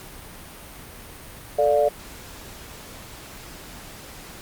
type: chord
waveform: sine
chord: D minor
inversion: second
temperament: just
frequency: 440.5 / 587.3 / 704.8 Hz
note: A4 / D5 / F5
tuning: +2 / 0 / +16 cents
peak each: -22 / -18 / -23 dBFS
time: 1.58-1.89 s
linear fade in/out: 10 ms
effects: pink hiss -41 dBFS RMS until 4.41 s + Opus 48 kbps